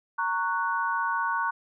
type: chord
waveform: sine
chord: F# major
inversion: first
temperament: just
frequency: 925 / 1110 / 1480 Hz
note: A#5 / C#6 / F#6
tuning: -14 / +2 / 0 cents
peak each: -29 dBFS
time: 0.18-1.51 s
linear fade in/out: 10 ms
effects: none